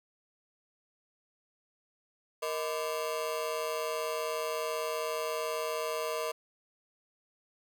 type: ring-modulated tone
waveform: 30% pulse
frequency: 548 Hz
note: C#5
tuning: 20 cents flat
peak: -26 dBFS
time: 2.42-6.32 s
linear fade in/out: 10 ms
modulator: 79.3 Hz
effects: 10-bit